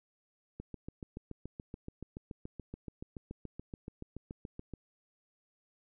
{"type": "click train", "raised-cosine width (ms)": 3, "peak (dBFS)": -29, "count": 30, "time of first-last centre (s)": [0.6, 4.737], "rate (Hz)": 7.01, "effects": []}